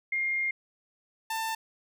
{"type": "tone pair in turn", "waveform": ["sine", "sawtooth"], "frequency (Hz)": [2122, 892.2], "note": ["C7", "A5"], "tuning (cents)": [24, 24], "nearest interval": "octave + minor third", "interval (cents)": 1500, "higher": "first", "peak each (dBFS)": -26, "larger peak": "neither", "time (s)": [[0.12, 0.51], [1.3, 1.55]], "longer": "first", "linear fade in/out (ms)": 5, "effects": []}